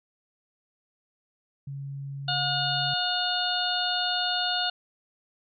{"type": "tone", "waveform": "sine", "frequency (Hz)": 138.9, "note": "C#3", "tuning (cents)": 4, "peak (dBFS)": -33, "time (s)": [1.67, 2.94], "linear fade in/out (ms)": 5}
{"type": "harmonic tone", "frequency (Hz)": 720, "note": "F#5", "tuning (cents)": -47, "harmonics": [1, 2, 4, 5, 6], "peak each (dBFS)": [-31, -31, -31, -31, -31], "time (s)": [2.28, 4.7], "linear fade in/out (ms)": 5}
{"effects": []}